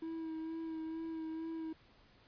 triangle tone with vibrato, 322.6 Hz, E4, 37 cents flat, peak -37 dBFS, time 0.02-1.73 s, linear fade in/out 5 ms, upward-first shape sine, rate 2.2 Hz, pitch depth 22 cents each way, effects pink hiss -65 dBFS RMS until 2.27 s + resampled to 11025 Hz

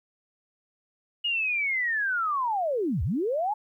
sine linear two-way sweep, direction down then up, 2890 to 63 to 873 Hz, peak -24 dBFS, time 1.24-3.54 s, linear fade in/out 10 ms, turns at 3.03 s, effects 11-bit

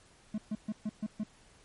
triangle tone bursts, 213.9 Hz, A3, 49 cents flat, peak -29 dBFS, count 6, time 0.34-1.236 s, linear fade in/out 5 ms, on 41 ms, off 130 ms, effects pink hiss -61 dBFS RMS until 1.64 s + MP3 48 kbps

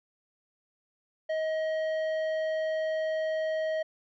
sine tone with tanh clipping, 632 Hz, D#5, 27 cents sharp, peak -29 dBFS, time 1.29-3.83 s, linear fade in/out 10 ms, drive 10 dB, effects none

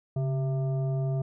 sine tone with frequency modulation, 137.2 Hz, C#3, 17 cents flat, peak -25 dBFS, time 0.16-1.22 s, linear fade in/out 5 ms, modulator 527 Hz, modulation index 0.46, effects none

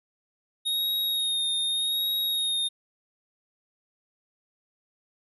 square tone with vibrato, 3729 Hz, A#7, in tune, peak -25 dBFS, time 0.65-2.69 s, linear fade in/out 20 ms, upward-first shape sine, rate 0.84 Hz, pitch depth 29 cents each way, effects none

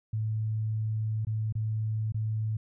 sine tone with dropouts, 109.2 Hz, A2, 13 cents flat, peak -27 dBFS, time 0.13-2.57 s, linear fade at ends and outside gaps 5 ms, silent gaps 1.25-1.269 / 1.525-1.552 / 2.122-2.144 s, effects none

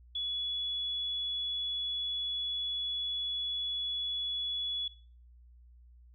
sine tone, 3398 Hz, G#7, 39 cents sharp, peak -32 dBFS, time 0.15-4.88 s, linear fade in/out 5 ms, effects noise-tail reverb RT60 0.4 s tail -17 dB re dry + added 60 Hz sine -54 dBFS peak until 6.14 s

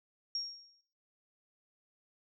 sine tone with exponential decay, 5570 Hz, F8, 5 cents flat, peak -31 dBFS, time 0.35-0.81 s, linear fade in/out 2 ms, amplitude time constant 100 ms, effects noise-tail reverb RT60 0.7 s tail -24 dB re dry

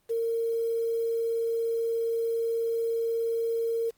sine tone with quantisation, 459.2 Hz, A#4, 26 cents flat, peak -25 dBFS, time 0.09-3.91 s, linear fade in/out 20 ms, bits 8, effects pink hiss -69 dBFS RMS until 3.97 s + Opus 24 kbps

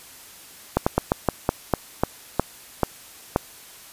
slowing click train, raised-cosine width 1 ms, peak -3 dBFS, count 11, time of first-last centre 0.77-3.361 s, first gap 95 ms, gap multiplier 1.21, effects white hiss -45 dBFS RMS until 3.92 s + resampled to 32000 Hz

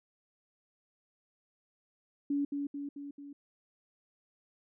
sine tone with echo, 284.4 Hz, C#4, 45 cents sharp, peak -28 dBFS, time 2.3-2.45 s, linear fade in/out 5 ms, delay 220 ms, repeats 4, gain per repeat -4 dB, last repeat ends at 3.33 s, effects none

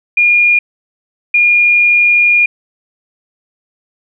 sine tone pair in turn, 2424 / 2424 Hz, D#7 / D#7, -46 / -46 cents, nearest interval unison, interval 0 cents, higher neither, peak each -6 dBFS, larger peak neither, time 0.17-0.59 / 1.34-2.46 s, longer second, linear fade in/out 5 ms, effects none

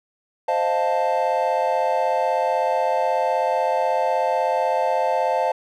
triangle chord, F dominant seventh, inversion second, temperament equal, 523.3 / 622.3 / 698.5 / 880 Hz, C5 / Eb5 / F5 / A5, 0 / 0 / 0 / 0 cents, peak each -22 / -23 / -22 / -21 dBFS, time 0.48-5.52 s, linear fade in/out 5 ms, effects none

